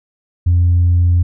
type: tone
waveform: sine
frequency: 87.31 Hz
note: F2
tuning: in tune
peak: -7 dBFS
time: 0.46-1.23 s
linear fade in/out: 10 ms
effects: tanh soft clip ceiling -6 dBFS